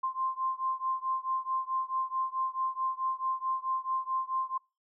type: beating tone pair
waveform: sine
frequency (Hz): 1046.5 / 1051.1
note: C6 / C6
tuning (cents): 0 / +8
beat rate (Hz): 4.6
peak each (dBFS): -32 / -33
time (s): 0.03-4.58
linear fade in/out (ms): 10
effects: noise-tail reverb RT60 0.3 s tail -26 dB re dry